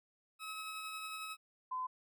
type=tone with tremolo; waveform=20% pulse; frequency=1284 Hz; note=E6; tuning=46 cents flat; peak=-36 dBFS; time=0.39-1.37 s; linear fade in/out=50 ms; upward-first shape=sine; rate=11 Hz; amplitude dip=25%
type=tone; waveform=sine; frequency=1020 Hz; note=C6; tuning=44 cents flat; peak=-36 dBFS; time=1.71-1.87 s; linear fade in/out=10 ms
effects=none